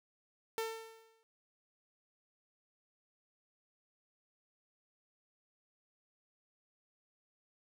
sawtooth tone with exponential decay, 448.8 Hz, A4, 34 cents sharp, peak -29 dBFS, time 0.58-1.23 s, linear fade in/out 0 ms, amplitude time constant 140 ms, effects none

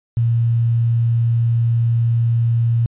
sine tone with quantisation, 116.54 Hz, A#2, in tune, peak -13 dBFS, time 0.17-2.86 s, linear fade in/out 0 ms, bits 7, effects resampled to 8000 Hz

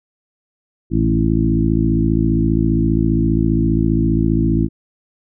harmonic tone with a mistuned harmonic, 55 Hz, A1, in tune, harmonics 1 / 2 / 3 / 4 / 5 / 6, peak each -20 / -20 / -20 / -20 / -20 / -20 dBFS, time 0.9-4.69 s, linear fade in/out 50 ms, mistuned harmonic 2, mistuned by +37 cents, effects none

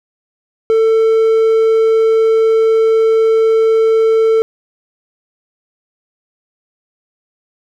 triangle tone, 446 Hz, A4, 23 cents sharp, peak -6 dBFS, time 0.7-4.42 s, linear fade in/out 0 ms, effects none

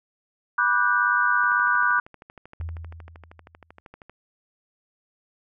sine chord, G major seventh, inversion first, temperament just, 980 / 1176 / 1470 / 1568 Hz, B5 / D6 / F#6 / G6, -14 / +2 / -12 / 0 cents, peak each -26 / -24 / -21 / -25 dBFS, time 0.58-2 s, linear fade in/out 5 ms
click train, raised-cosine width 0.5 ms, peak -29 dBFS, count 35, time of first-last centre 1.44-4.096 s, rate 12.8 Hz
sine tone with exponential decay, 82.41 Hz, E2, in tune, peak -27 dBFS, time 2.6-3.8 s, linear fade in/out 0 ms, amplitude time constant 260 ms
effects none

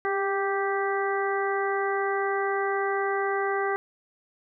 harmonic tone with a mistuned harmonic, 392 Hz, G4, in tune, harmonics 1 / 2 / 3 / 4 / 5, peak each -27 / -30 / -32 / -33 / -34 dBFS, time 0.05-3.76 s, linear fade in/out 0 ms, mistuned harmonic 1, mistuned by +24 cents, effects none

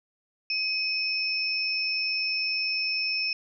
sine tone pair together, 2529 / 5309 Hz, D#7 / E8, +28 / +11 cents, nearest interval octave + minor second, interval 1283 cents, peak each -28 dBFS, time 0.5-3.33 s, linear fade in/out 2 ms, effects none

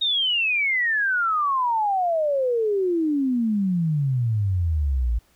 sine exponential sweep, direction down, 3754 to 54.7 Hz, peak -19 dBFS, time 0.01-5.19 s, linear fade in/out 10 ms, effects pink hiss -61 dBFS RMS until 5.35 s

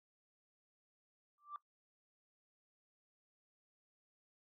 sine tone with exponential growth, 1174.7 Hz, D6, in tune, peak -39 dBFS, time 1.38-1.56 s, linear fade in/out 1 ms, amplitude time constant 38 ms, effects noise-tail reverb RT60 0.1 s tail -17 dB re dry + tanh soft clip ceiling -37 dBFS

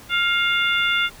harmonic tone with a mistuned harmonic, 698.5 Hz, F5, in tune, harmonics 2 / 3 / 4 / 5, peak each -21 / -23 / -24 / -25 dBFS, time 0.09-1.1 s, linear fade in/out 50 ms, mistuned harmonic 3, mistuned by +29 cents, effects pink hiss -44 dBFS RMS until 1.2 s

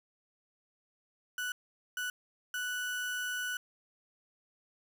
35% pulse tone bursts at uneven times, 1482 Hz, F#6, 2 cents sharp, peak -32 dBFS, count 3, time 1.38-1.52 / 1.97-2.1 / 2.54-3.57 s, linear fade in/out 2 ms, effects 11-bit

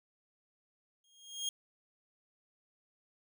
25% pulse tone with exponential growth, 3247 Hz, G#7, 40 cents flat, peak -28 dBFS, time 1.04-1.49 s, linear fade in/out 2 ms, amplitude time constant 97 ms, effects none

